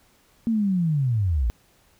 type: linear sweep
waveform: sine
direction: down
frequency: 233.1 to 51.91 Hz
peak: -19 dBFS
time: 0.47-1.5 s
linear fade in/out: 0 ms
effects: pink hiss -60 dBFS RMS until 1.99 s